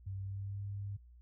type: tone with pitch glide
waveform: sine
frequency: 96.7 to 100.28 Hz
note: G2 to G2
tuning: -23 to +40 cents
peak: -38 dBFS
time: 0.06-0.97 s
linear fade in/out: 10 ms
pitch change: +63 cents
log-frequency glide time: 0.16-0.61 s
effects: added 60 Hz sine -55 dBFS peak until 1.21 s